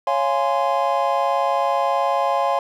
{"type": "chord", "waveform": "triangle", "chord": "Db major seventh", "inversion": "none", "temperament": "just", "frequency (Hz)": [554.4, 693, 831.5, 1039.4], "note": ["Db5", "F5", "Ab5", "C6"], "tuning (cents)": [0, -14, 2, -12], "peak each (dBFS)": -21, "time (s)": [0.07, 2.59], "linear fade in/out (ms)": 2, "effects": []}